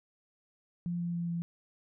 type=tone with pitch steps; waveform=sine; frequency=173.6 / 172.4 / 171.21 / 170.03 Hz; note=F3 / F3 / F3 / F3; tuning=-10 / -22 / -34 / -46 cents; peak=-31 dBFS; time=0.86-1.42 s; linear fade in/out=0 ms; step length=140 ms; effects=none